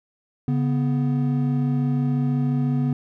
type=tone pair together; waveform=triangle; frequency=141.53 / 247.4 Hz; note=C#3 / B3; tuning=+36 / +3 cents; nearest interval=minor seventh; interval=967 cents; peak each=-19 / -21 dBFS; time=0.48-2.93 s; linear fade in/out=2 ms; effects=none